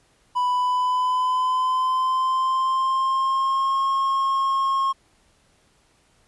triangle tone with pitch glide, 991 to 1080.7 Hz, B5 to C#6, +6 to -44 cents, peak -17 dBFS, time 0.35-4.93 s, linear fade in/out 20 ms, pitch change +150 cents, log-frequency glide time 0.47-3.82 s, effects pink hiss -61 dBFS RMS until 6.27 s + resampled to 24000 Hz

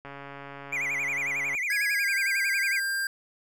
click train, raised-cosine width 0.5 ms, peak -26 dBFS, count 211, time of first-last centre 0.05-1.55 s, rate 140 Hz
triangle tone with vibrato, 2200 Hz, C#7, 14 cents flat, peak -25 dBFS, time 0.72-2.8 s, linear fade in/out 10 ms, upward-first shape sine, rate 11 Hz, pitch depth 190 cents each way
square tone with pitch glide, 1657 to 1592.3 Hz, G#6 to G6, -4 to +27 cents, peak -27 dBFS, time 1.7-3.07 s, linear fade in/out 2 ms, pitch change -69 cents, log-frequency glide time 1.9-2.12 s
effects none

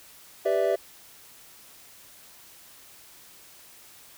triangle chord, E minor seventh, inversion first, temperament equal with one note detuned, 392 / 495.6 / 587.3 / 659.3 Hz, G4 / B4 / D5 / E5, 0 / +6 / 0 / 0 cents, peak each -25 / -27 / -25 / -24 dBFS, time 0.45-0.76 s, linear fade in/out 10 ms, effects white hiss -51 dBFS RMS until 4.17 s

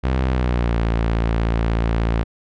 sawtooth tone with pitch glide, 64.6 to 56.56 Hz, C2 to A1, -21 to +48 cents, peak -13 dBFS, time 0.03-2.24 s, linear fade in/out 20 ms, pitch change -231 cents, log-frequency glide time 0.27-0.82 s, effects low-pass 3000 Hz 12 dB/octave

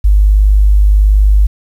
sine tone, 50.7 Hz, G#1, 41 cents flat, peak -4 dBFS, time 0.04-1.47 s, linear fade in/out 10 ms, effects 7-bit

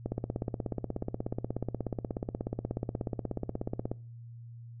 click train, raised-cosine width 2 ms, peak -19 dBFS, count 65, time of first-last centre 0.06-3.915 s, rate 16.6 Hz, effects noise-tail reverb RT60 0.4 s tail -23 dB re dry + added 117 Hz sine -44 dBFS peak until 4.8 s

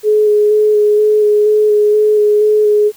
sine tone with vibrato, 422.1 Hz, G#4, 28 cents sharp, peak -7 dBFS, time 0.03-2.92 s, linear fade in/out 50 ms, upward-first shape square, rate 2.1 Hz, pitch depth 13 cents each way, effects white hiss -43 dBFS RMS until 2.96 s

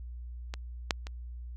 clicks, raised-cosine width 0.2 ms, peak -20 / -8 / -24 dBFS, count 3, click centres 0.539 / 0.908 / 1.069 s, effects added 60 Hz sine -39 dBFS peak until 1.56 s

